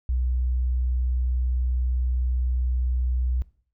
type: tone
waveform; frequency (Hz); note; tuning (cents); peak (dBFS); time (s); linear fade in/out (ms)
sine; 62.3; B1; +16; -21; 0.09-3.42; 0
effects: noise-tail reverb RT60 0.5 s tail -20 dB re dry